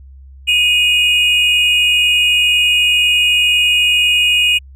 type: tone pair together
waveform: triangle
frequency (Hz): 2488 / 2870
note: D#7 / F7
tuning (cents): -1 / +47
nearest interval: major second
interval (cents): 248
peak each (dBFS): -11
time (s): 0.47-4.59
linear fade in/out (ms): 20
effects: added 67 Hz sine -35 dBFS peak until 4.75 s